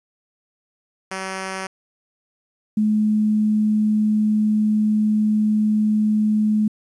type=tone pair in turn; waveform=5% pulse / sine; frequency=190.1 / 213.4 Hz; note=F#3 / G#3; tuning=+47 / +47 cents; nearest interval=major second; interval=200 cents; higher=second; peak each=-15 dBFS; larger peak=neither; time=1.11-1.67 / 2.77-6.68 s; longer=second; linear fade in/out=5 ms; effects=resampled to 24000 Hz + 9-bit